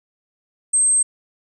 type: tone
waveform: sine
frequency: 8330 Hz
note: C9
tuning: 9 cents flat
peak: -13 dBFS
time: 0.73-1.03 s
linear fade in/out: 10 ms
effects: none